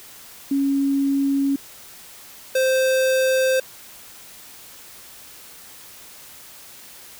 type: tone pair in turn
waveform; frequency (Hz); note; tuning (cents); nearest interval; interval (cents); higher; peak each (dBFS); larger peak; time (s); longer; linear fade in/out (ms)
sine / square; 276.7 / 522.3; C#4 / C5; -3 / -3; major seventh; 1100; second; -17; neither; 0.51-1.56 / 2.55-3.6; neither; 5
effects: white hiss -43 dBFS RMS until 7.19 s